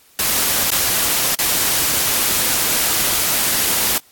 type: noise with dropouts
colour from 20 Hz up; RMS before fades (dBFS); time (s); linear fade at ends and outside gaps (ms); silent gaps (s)
white; -17; 0.19-3.98; 2; 0.705-0.717 / 1.349-1.388
effects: white hiss -51 dBFS RMS until 4.11 s + AAC 64 kbps